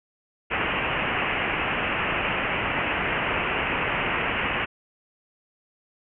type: low-pass noise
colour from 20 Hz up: white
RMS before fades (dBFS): -26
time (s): 0.5-4.66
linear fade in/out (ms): 20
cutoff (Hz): 2900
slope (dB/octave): 96
effects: none